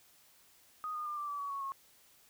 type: tone with pitch steps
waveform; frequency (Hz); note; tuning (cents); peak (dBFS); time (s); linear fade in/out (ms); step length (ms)
sine; 1244.5 / 1221 / 1197.9 / 1175.3 / 1153.1 / 1131.4 / 1110 / 1089; D#6 / D#6 / D6 / D6 / D6 / C#6 / C#6 / C#6; 0 / -33 / +34 / +1 / -32 / +35 / +2 / -31; -36; 0.84-1.72; 0; 110
effects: white hiss -64 dBFS RMS until 2.29 s